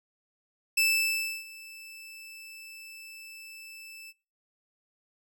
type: tone with ADSR envelope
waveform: sawtooth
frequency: 2637 Hz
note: E7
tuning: in tune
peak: -18 dBFS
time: 0.77-4.13 s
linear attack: 8 ms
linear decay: 660 ms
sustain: -23 dB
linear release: 38 ms
effects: noise-tail reverb RT60 0.4 s tail -24 dB re dry